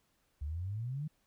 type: exponential sweep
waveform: sine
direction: up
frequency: 69.3 to 158.7 Hz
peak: -35 dBFS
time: 0.41-1.08 s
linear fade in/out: 10 ms
effects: pink hiss -75 dBFS RMS until 1.26 s